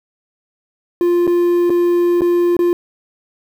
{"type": "tone with dropouts", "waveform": "triangle", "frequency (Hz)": 349.2, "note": "F4", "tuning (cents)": 0, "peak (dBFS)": -9, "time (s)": [1.01, 2.73], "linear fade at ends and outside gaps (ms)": 1, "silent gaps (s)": [[1.269, 1.276], [1.697, 1.703], [2.209, 2.218], [2.567, 2.591]], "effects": ["7-bit"]}